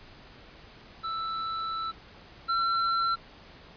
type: tone pair in turn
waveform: square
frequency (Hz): 1322 / 1353.7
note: E6 / E6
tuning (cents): +5 / +46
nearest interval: unison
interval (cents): 41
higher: second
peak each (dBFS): -31 / -25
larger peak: second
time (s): 1.03-1.92 / 2.48-3.16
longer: first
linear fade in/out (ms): 20
effects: pink hiss -51 dBFS RMS until 3.76 s + resampled to 11025 Hz